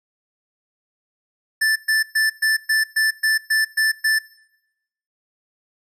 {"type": "tone bursts", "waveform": "square", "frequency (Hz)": 1760, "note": "A6", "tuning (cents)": 0, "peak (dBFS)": -16, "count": 10, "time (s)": [1.61, 4.19], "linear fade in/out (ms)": 10, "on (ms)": 150, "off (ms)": 120, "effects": ["noise-tail reverb RT60 0.9 s tail -22 dB re dry", "resampled to 32000 Hz"]}